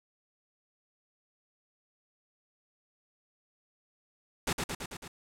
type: noise with echo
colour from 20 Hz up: pink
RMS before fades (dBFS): -30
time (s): 4.47-4.53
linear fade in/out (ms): 5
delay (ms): 110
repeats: 5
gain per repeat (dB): -3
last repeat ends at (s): 5.08
effects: low-pass 11000 Hz 12 dB/octave